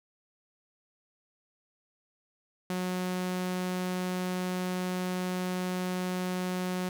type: tone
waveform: sawtooth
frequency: 182.5 Hz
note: F#3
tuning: 24 cents flat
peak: -26 dBFS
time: 2.7-6.89 s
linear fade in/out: 2 ms
effects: none